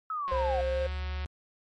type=linear sweep; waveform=sine; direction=down; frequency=1306 to 698.5 Hz; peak=-30 dBFS; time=0.1-0.61 s; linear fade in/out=2 ms
type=click train; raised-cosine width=0.3 ms; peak=-27 dBFS; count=179; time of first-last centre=0.28-1.247 s; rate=184 Hz
type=tone; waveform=triangle; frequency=530 Hz; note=C5; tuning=22 cents sharp; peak=-26 dBFS; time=0.31-0.87 s; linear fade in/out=10 ms
type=tone with pitch glide; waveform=sine; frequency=65.6 to 71.13 Hz; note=C2 to C#2; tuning=+5 to +45 cents; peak=-31 dBFS; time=0.32-1.26 s; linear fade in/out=0 ms; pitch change=+140 cents; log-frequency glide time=0.73-0.84 s
effects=MP3 48 kbps